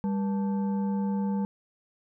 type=tone with frequency modulation; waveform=sine; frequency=198.9 Hz; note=G3; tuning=25 cents sharp; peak=-25 dBFS; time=0.04-1.45 s; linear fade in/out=0 ms; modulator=681 Hz; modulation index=0.43; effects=none